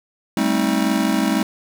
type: chord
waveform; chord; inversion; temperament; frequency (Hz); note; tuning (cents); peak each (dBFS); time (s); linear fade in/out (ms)
square; A half-diminished seventh; third; just; 198 / 220 / 264 / 316.8; G3 / A3 / C4 / Eb4; +18 / 0 / +16 / +31; -23; 0.37-1.43; 2
effects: none